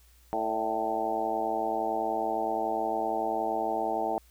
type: harmonic tone with a mistuned harmonic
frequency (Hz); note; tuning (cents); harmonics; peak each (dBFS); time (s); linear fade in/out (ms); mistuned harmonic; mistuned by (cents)
110.7; A2; +11; 2 / 3 / 4 / 5 / 6 / 7 / 8; -42 / -36 / -36 / -37 / -33 / -31 / -35; 0.33-4.18; 0; 5; +73
effects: added 60 Hz sine -57 dBFS peak until 4.3 s + white hiss -63 dBFS RMS until 4.3 s